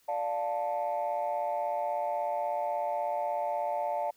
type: chord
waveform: sine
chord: D minor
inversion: none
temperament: equal with one note detuned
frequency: 587.3 / 703.7 / 880 Hz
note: D5 / F5 / A5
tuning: 0 / +13 / 0 cents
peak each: -32 dBFS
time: 0.08-4.11 s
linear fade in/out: 10 ms
effects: tanh soft clip ceiling -23 dBFS + white hiss -66 dBFS RMS until 4.16 s